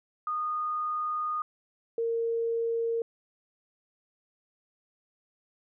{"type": "tone pair in turn", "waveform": "sine", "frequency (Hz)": [1230, 460.7], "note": ["D#6", "A#4"], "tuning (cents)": [-20, -20], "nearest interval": "octave + perfect fourth", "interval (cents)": 1700, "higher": "first", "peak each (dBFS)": [-28, -26], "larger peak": "second", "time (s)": [[0.27, 1.42], [1.98, 3.02]], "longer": "first", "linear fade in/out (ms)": 2, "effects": []}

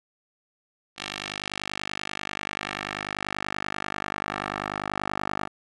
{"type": "tone with band-pass filter sweep", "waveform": "10% pulse", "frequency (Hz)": 50.3, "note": "G1", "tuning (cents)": 45, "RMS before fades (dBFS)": -33, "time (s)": [0.96, 5.49], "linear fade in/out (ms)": 50, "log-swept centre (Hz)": [3200, 1100], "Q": 1.2, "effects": ["resampled to 24000 Hz", "9-bit"]}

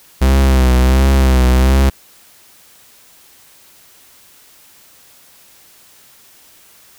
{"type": "tone with vibrato", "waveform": "45% pulse", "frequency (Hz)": 65, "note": "C2", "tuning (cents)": -11, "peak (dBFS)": -8, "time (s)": [0.21, 1.9], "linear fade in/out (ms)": 10, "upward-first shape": "triangle", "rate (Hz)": 1.4, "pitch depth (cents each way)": 64, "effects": ["white hiss -46 dBFS RMS until 6.98 s"]}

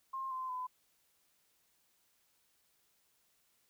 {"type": "tone with pitch steps", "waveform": "sine", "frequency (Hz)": [1063, 1035.7, 1009.2], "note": ["C6", "C6", "B5"], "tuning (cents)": [27, -18, 37], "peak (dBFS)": -37, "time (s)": [0.13, 0.67], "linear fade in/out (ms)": 10, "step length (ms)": 180, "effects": ["white hiss -74 dBFS RMS until 3.69 s"]}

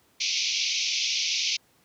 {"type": "band-pass noise", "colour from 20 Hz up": "white", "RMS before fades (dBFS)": -27, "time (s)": [0.2, 1.57], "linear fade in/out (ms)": 10, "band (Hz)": [2200, 6200], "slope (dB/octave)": 96, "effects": ["pink hiss -63 dBFS RMS until 1.84 s", "high-pass 100 Hz 12 dB/octave"]}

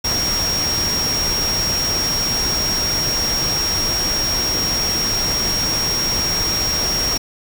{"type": "tone in noise", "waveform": "sine", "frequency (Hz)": 5588, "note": "F8", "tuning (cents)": 0, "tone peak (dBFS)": -18, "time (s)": [0.04, 7.18], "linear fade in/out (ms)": 10, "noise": "pink", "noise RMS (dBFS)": -24, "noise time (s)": [0.04, 7.18], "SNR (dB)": 3, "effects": []}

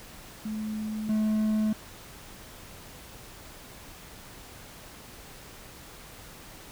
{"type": "tone pair in turn", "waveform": ["sine", "triangle"], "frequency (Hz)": [215.5, 215.5], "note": ["A3", "A3"], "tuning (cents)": [-36, -36], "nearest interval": "unison", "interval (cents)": 0, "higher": "neither", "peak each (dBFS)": [-30, -21], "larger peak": "second", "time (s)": [[0.45, 1.09], [1.09, 1.73]], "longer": "neither", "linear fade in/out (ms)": 5, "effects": ["pink hiss -47 dBFS RMS until 6.71 s"]}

